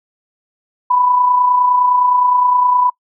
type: tone with amplitude modulation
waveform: sine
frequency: 992 Hz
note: B5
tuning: 7 cents sharp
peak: -8 dBFS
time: 0.9-2.9 s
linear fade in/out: 10 ms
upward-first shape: sine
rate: 29.7 Hz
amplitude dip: 45%
effects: noise-tail reverb RT60 0.1 s tail -23 dB re dry